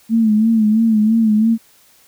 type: tone with vibrato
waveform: sine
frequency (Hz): 220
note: A3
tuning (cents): 0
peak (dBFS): -10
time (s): 0.09-1.58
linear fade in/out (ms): 50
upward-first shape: sine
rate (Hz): 3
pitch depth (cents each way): 68
effects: white hiss -51 dBFS RMS until 2.07 s